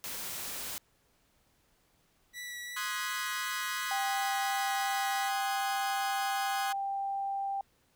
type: noise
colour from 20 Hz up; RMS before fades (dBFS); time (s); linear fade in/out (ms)
white; -39; 0.04-0.78; 0
type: tone with vibrato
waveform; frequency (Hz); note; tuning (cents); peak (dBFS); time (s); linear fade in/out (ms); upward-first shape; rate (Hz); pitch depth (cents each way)
sawtooth; 1951; B6; -22; -36; 2.33-5.31; 50; triangle; 2.8; 14
type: chord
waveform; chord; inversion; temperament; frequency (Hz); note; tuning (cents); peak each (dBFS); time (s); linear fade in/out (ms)
sawtooth; Ab dominant seventh; first; equal; 1046.5 / 1244.5 / 1480 / 1661.2; C6 / Eb6 / Gb6 / Ab6; 0 / 0 / 0 / 0; -36; 2.76-6.73; 10
type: tone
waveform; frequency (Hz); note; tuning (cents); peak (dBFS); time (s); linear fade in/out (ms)
sine; 789; G5; +11; -31; 3.91-7.61; 2
effects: pink hiss -70 dBFS RMS until 7.95 s